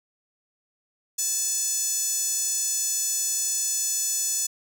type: tone with high-pass filter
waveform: sawtooth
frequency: 869 Hz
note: A5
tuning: 22 cents flat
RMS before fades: -26 dBFS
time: 1.18-4.47 s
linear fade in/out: 10 ms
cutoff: 6900 Hz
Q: 4.6
effects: none